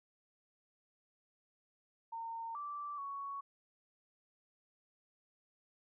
sine tone with pitch steps, 914 / 1167 / 1115 Hz, A#5 / D6 / C#6, -34 / -11 / +10 cents, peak -40 dBFS, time 2.12-3.41 s, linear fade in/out 10 ms, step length 430 ms, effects none

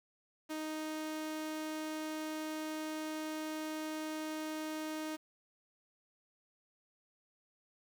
sawtooth tone, 311.1 Hz, D#4, in tune, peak -34 dBFS, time 0.49-5.17 s, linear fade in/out 20 ms, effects 10-bit

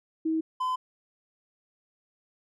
sine / triangle tone pair in turn, 320 / 1018.8 Hz, D#4 / C6, +49 / -46 cents, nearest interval octave + minor sixth, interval 2005 cents, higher second, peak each -24 dBFS, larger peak neither, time 0.25-0.41 / 0.6-0.76 s, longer neither, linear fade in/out 10 ms, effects none

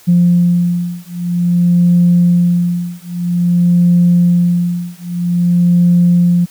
sine beating tone pair, 174.61 / 175.12 Hz, F3 / F3, 0 / +5 cents, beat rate 0.51 Hz, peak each -11 dBFS, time 0.07-6.46 s, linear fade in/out 20 ms, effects tanh soft clip ceiling -1 dBFS + white hiss -43 dBFS RMS until 6.5 s

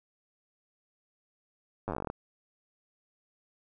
slowing click train, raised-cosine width 1 ms, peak -20 dBFS, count 14, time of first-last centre 1.88-2.101 s, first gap 9 ms, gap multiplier 1.1, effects none

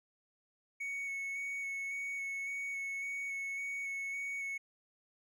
triangle tone with vibrato, 2217 Hz, C#7, in tune, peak -35 dBFS, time 0.8-4.58 s, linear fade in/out 10 ms, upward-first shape square, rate 1.8 Hz, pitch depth 11 cents each way, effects none

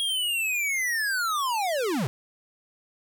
square linear sweep, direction down, 3300 to 107.6 Hz, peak -25 dBFS, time 0-2.07 s, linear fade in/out 0 ms, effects none

